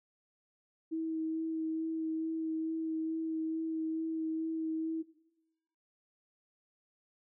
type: tone with vibrato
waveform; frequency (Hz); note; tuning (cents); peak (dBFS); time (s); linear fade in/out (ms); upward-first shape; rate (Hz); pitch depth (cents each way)
sine; 321; E4; -46; -32; 0.91-5.03; 20; sine; 2.3; 13
effects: noise-tail reverb RT60 0.9 s tail -17 dB re dry